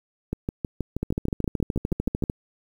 two click trains, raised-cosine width 3 ms, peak -12 / -13 dBFS, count 18 / 13, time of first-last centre 1.03-2.299 / 0.33-2.238 s, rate 13.4 / 6.29 Hz, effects 8-bit

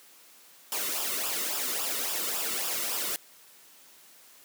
white noise with flanger, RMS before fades -31 dBFS, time 0.72-3.16 s, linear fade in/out 0 ms, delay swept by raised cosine 0.47 to 1.26 ms, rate 3.6 Hz, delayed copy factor -0.65, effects white hiss -55 dBFS RMS until 4.44 s + high-pass 200 Hz 12 dB/octave

